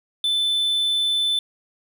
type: tone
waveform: triangle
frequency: 3520 Hz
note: A7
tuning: in tune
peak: -17 dBFS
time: 0.24-1.39 s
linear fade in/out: 2 ms
effects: none